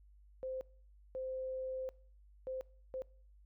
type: tone bursts at uneven times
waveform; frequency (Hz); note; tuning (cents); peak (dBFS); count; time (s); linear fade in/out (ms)
sine; 520; C5; -11; -38; 4; 0.43-0.61 / 1.15-1.89 / 2.47-2.61 / 2.94-3.02; 0
effects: noise-tail reverb RT60 0.5 s tail -23 dB re dry + added 50 Hz sine -59 dBFS peak until 3.45 s